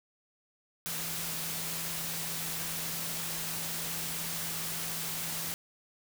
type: tone in noise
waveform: sine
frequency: 164.81 Hz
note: E3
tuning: in tune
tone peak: -45 dBFS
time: 0.86-5.54 s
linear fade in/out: 0 ms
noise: white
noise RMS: -36 dBFS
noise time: 0.86-5.54 s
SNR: -12 dB
effects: none